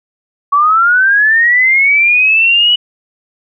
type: linear sweep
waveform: sine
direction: up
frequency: 1120 to 2960 Hz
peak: -6 dBFS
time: 0.52-2.76 s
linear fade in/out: 10 ms
effects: none